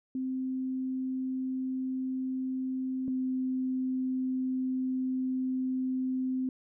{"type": "tone pair in turn", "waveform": "sine", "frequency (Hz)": [260, 258.4], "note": ["C4", "C4"], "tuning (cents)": [-11, -21], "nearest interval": "unison", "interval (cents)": 10, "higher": "first", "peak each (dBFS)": [-30, -28], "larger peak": "second", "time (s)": [[0.15, 3.08], [3.08, 6.49]], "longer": "second", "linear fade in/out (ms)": 2, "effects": []}